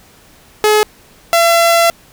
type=tone pair in turn; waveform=sawtooth; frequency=425 / 676.3 Hz; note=G#4 / E5; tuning=+40 / +44 cents; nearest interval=minor sixth; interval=804 cents; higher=second; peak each=-4 dBFS; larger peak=neither; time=0.64-0.83 / 1.33-1.9 s; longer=second; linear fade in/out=0 ms; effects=pink hiss -45 dBFS RMS until 2.12 s